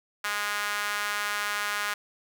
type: tone with high-pass filter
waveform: sawtooth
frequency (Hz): 206.4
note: G#3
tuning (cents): -10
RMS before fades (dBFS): -30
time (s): 0.24-1.94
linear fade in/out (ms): 5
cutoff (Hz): 1400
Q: 2
effects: none